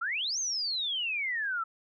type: exponential two-way sweep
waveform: sine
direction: up then down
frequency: 1297 to 6520 to 1297 Hz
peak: -29 dBFS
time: 0.01-1.64 s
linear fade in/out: 10 ms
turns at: 0.39 s
effects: none